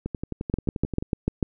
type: two click trains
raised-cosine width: 3 ms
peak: -9 / -16 dBFS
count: 7 / 12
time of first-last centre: 0.54-1.428 / 0.06-1.025 s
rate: 6.76 / 11.4 Hz
effects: none